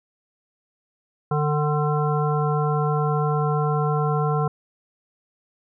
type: harmonic tone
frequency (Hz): 149.5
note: D3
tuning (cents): +31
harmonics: 1 / 3 / 5 / 7 / 9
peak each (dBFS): -21 / -26 / -28 / -29 / -31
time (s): 1.31-4.48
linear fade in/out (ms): 5
effects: none